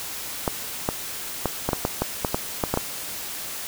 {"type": "clicks", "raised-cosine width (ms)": 1, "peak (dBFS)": -7, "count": 12, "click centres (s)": [0.478, 0.889, 1.457, 1.69, 1.732, 1.851, 2.02, 2.248, 2.345, 2.638, 2.74, 2.774], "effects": ["white hiss -33 dBFS RMS until 3.67 s"]}